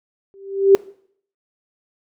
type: tone with exponential growth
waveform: sine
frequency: 392 Hz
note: G4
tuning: in tune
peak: -4 dBFS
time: 0.34-0.75 s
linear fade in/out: 0 ms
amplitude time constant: 87 ms
effects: noise-tail reverb RT60 0.6 s tail -21 dB re dry